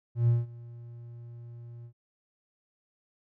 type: tone with ADSR envelope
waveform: triangle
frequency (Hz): 118.4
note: A#2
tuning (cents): +27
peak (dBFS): -16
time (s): 0.15-1.93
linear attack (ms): 130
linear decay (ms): 180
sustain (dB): -24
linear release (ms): 79
effects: tanh soft clip ceiling -14 dBFS